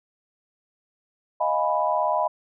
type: chord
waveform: sine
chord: F half-diminished seventh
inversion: third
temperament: equal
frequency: 622.3 / 698.5 / 830.6 / 987.8 Hz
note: Eb5 / F5 / Ab5 / Cb6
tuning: 0 / 0 / 0 / 0 cents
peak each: -25 / -27 / -28 / -24 dBFS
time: 1.4-2.28 s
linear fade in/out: 10 ms
effects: none